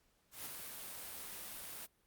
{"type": "noise with ADSR envelope", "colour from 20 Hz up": "white", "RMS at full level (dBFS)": -43, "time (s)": [0.31, 1.87], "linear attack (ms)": 150, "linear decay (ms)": 9, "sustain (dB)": -4, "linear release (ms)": 24, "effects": ["pink hiss -75 dBFS RMS until 2.06 s", "Opus 48 kbps"]}